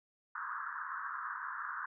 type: band-pass noise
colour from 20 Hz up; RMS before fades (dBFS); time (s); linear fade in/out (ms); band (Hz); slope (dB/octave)
pink; -41; 0.35-1.86; 5; 1000 to 1700; 96
effects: none